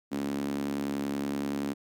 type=tone with high-pass filter; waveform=sawtooth; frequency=70.6 Hz; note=C#2; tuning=32 cents sharp; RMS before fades=-32 dBFS; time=0.11-1.74 s; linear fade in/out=20 ms; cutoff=250 Hz; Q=5.5; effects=none